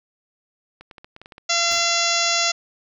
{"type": "clicks", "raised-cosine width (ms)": 0.3, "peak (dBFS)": -25, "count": 10, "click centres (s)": [0.81, 0.912, 0.982, 1.045, 1.164, 1.216, 1.259, 1.322, 1.381, 1.686]}
{"type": "harmonic tone", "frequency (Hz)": 683, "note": "F5", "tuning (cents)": -39, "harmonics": [1, 2, 3, 4, 5, 6, 7, 8, 9, 10], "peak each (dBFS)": [-27, -27, -27, -27, -27, -27, -27, -27, -27, -27], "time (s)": [1.49, 2.52], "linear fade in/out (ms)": 10}
{"type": "noise with exponential decay", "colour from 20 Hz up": "pink", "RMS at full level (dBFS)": -36, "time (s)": [1.71, 2], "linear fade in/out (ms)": 2, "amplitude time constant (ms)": 63}
{"effects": []}